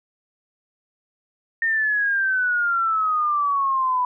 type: exponential sweep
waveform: sine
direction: down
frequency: 1836 to 987.8 Hz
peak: -18 dBFS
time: 1.62-4.05 s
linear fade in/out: 2 ms
effects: none